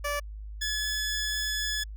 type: tone pair in turn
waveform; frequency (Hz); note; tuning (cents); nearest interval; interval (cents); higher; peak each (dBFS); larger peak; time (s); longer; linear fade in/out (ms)
15% pulse; 580 / 1710.2; D5 / A6; -22 / -50; octave + perfect fifth; 1872; second; -22; neither; 0.04-0.2 / 0.61-1.84; second; 10
effects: added 52 Hz sine -37 dBFS peak until 1.96 s